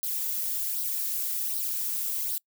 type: noise with flanger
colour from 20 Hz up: violet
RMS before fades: -30 dBFS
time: 0.03-2.38 s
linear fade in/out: 0 ms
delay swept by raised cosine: 0.2 to 3.1 ms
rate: 1.3 Hz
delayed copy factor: +0.65
effects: noise-tail reverb RT60 0.1 s tail -26 dB re dry